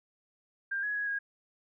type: tone with pitch steps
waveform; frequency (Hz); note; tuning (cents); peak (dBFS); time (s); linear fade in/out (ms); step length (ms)
sine; 1594 / 1677 / 1666 / 1637; G6 / G#6 / G#6 / G#6; +28 / +16 / +5 / -25; -30; 0.71-1.19; 10; 120
effects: none